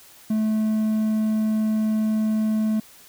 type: tone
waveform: triangle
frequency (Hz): 217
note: A3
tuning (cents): -24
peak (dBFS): -17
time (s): 0.3-2.8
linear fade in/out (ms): 5
effects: white hiss -49 dBFS RMS until 3.08 s

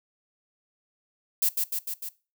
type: noise with echo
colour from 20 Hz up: violet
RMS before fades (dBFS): -23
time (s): 1.42-1.49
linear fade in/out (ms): 5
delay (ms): 150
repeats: 4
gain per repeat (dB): -3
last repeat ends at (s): 2.09
effects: noise-tail reverb RT60 0.3 s tail -19 dB re dry

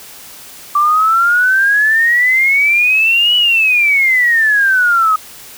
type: exponential two-way sweep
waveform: sine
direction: up then down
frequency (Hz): 1162 to 2960 to 1253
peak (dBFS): -8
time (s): 0.75-5.16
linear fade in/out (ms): 5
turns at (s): 3.36
effects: white hiss -35 dBFS RMS until 5.57 s

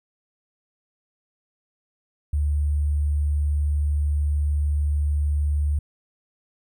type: tone with sample-and-hold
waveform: sine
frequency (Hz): 73.42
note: D2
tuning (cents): 0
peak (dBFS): -19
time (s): 2.33-5.79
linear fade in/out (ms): 5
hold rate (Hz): 8820
effects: none

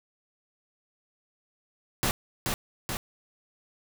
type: noise with echo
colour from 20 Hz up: pink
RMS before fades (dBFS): -26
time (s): 2.03-2.11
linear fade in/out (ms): 0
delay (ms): 430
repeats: 2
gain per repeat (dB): -3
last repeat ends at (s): 2.97
effects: none

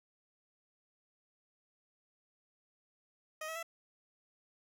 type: tone with pitch steps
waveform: 15% pulse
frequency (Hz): 624 / 644.1 / 664.9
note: D#5 / E5 / E5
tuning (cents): +5 / -40 / +15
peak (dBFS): -33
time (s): 3.41-3.629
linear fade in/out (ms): 5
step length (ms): 73
effects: none

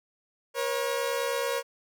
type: tone pair together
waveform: sawtooth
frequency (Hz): 477.8 / 547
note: A#4 / C#5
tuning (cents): +43 / -23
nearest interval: major second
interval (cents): 234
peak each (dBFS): -26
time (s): 0.54-1.63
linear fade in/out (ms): 50
effects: none

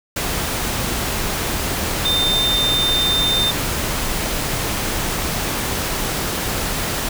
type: tone in noise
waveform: sine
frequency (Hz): 3600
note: A7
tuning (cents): +39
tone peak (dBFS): -16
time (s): 2.05-3.51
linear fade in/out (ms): 5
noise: pink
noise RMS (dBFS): -22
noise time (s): 0.16-7.09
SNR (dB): +3
effects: none

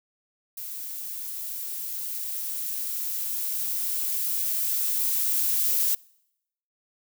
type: noise with level ramp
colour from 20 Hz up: violet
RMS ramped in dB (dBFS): -36 to -23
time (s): 0.57-5.95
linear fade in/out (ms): 5
effects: noise-tail reverb RT60 0.8 s tail -25 dB re dry

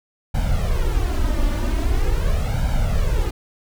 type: noise with flanger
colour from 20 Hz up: brown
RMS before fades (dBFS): -19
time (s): 0.34-3.31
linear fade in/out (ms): 10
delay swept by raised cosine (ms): 1.3 to 3.4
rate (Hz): 0.43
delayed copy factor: +0.85
effects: none

